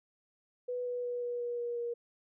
sine tone with pitch steps, 493.9 / 490.5 / 487.1 / 483.7 / 480.4 / 477.1 / 473.8 Hz, B4 / B4 / B4 / B4 / B4 / A#4 / A#4, 0 / -12 / -24 / -36 / -48 / +40 / +28 cents, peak -33 dBFS, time 0.68-1.94 s, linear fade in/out 10 ms, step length 180 ms, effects none

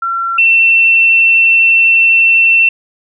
sine tone pair in turn, 1360 / 2694 Hz, F6 / E7, -46 / +37 cents, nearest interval octave, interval 1183 cents, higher second, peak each -13 / -5 dBFS, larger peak second, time 0.02-0.38 / 0.38-2.69 s, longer second, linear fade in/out 5 ms, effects none

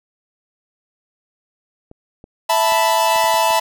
clicks, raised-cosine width 2 ms, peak -26 dBFS, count 7, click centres 1.914 / 2.241 / 2.722 / 3.16 / 3.242 / 3.342 / 3.506 s
45% pulse chord, E suspended fourth, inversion none, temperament equal, 659.3 / 880 / 987.8 Hz, E5 / A5 / B5, 0 / 0 / 0 cents, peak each -19 / -17 / -18 dBFS, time 2.49-3.6 s, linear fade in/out 10 ms
effects none

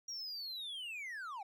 triangle linear sweep, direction down, 5720 to 740 Hz, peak -40 dBFS, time 0.08-1.43 s, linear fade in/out 5 ms, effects none

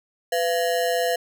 square ring-modulated tone, 592 Hz, D5, 14 cents sharp, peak -18 dBFS, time 0.32-1.16 s, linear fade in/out 5 ms, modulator 92.2 Hz, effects none

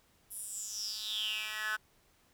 10% pulse tone with high-pass filter sweep, 215 Hz, A3, 40 cents flat, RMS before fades -38 dBFS, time 0.3-1.77 s, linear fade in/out 20 ms, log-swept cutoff 11000 to 1500 Hz, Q 8, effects pink hiss -68 dBFS RMS until 2.33 s

